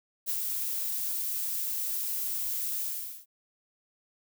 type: noise with ADSR envelope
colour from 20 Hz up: violet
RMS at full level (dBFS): -29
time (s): 0.26-3.26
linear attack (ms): 35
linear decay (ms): 48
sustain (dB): -3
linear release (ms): 430
effects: none